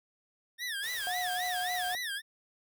25% pulse tone with vibrato, 1778 Hz, A6, 18 cents sharp, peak -30 dBFS, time 0.58-2.22 s, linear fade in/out 50 ms, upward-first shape sine, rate 3.7 Hz, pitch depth 200 cents each way
white band-stop noise, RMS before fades -44 dBFS, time 0.82-1.96 s, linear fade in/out 20 ms, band 150 to 420 Hz, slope 48 dB/octave
sine tone, 725 Hz, F#5, 35 cents flat, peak -33 dBFS, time 1.07-1.95 s, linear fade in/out 0 ms
effects none

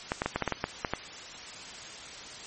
clicks, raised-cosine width 0.5 ms, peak -12 dBFS, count 10, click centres 0.119 / 0.219 / 0.26 / 0.36 / 0.423 / 0.477 / 0.523 / 0.641 / 0.848 / 0.936 s, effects white hiss -43 dBFS RMS until 2.46 s + MP3 32 kbps

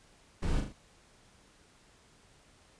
brown noise with echo, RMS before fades -31 dBFS, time 0.42-0.61 s, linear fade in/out 10 ms, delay 39 ms, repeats 3, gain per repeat -5 dB, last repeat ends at 0.727 s, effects pink hiss -62 dBFS RMS until 2.79 s + resampled to 22050 Hz

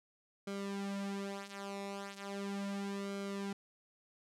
sawtooth tone with flanger, 198.6 Hz, G3, 23 cents sharp, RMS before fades -41 dBFS, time 0.47-3.53 s, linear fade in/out 5 ms, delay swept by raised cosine 1.1 to 5.7 ms, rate 0.37 Hz, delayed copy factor -0.75, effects low-pass 9000 Hz 12 dB/octave

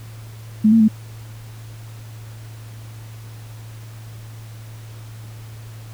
sine tone with pitch steps, 215.3 / 226 / 217.2 Hz, A3 / A3 / A3, -37 / +47 / -22 cents, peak -9 dBFS, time 0.64-0.883 s, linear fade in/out 10 ms, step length 81 ms, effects added 111 Hz sine -34 dBFS peak until 5.93 s + pink hiss -46 dBFS RMS until 5.93 s

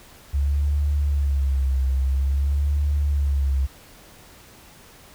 sine tone with vibrato, 69.3 Hz, C#2, in tune, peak -18 dBFS, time 0.33-3.67 s, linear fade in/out 20 ms, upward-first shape sine, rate 0.49 Hz, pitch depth 84 cents each way, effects pink hiss -48 dBFS RMS until 5.14 s

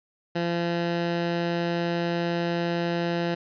15% pulse tone, 171.2 Hz, F3, 34 cents flat, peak -18 dBFS, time 0.35-3.35 s, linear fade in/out 10 ms, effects resampled to 11025 Hz + 10-bit

